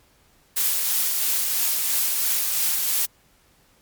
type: noise with tremolo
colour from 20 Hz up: blue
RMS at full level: -21 dBFS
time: 0.56-3.06 s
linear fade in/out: 10 ms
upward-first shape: sine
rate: 3 Hz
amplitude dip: 25%
effects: pink hiss -59 dBFS RMS until 3.81 s + MP3 96 kbps